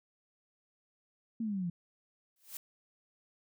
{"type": "exponential sweep", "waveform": "sine", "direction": "down", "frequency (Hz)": [233.1, 167.5], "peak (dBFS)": -32, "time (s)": [1.4, 1.7], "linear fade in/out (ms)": 5}
{"type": "noise with exponential growth", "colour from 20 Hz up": "blue", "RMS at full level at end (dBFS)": -39, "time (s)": [2.36, 2.57], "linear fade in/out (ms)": 2, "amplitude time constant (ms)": 44}
{"effects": []}